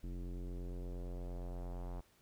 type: tone with low-pass filter sweep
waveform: square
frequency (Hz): 44.31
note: F1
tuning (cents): +26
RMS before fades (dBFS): -43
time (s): 0.03-2.01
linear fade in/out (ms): 10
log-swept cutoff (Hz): 300 to 880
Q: 1.8
effects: pink hiss -70 dBFS RMS until 2.21 s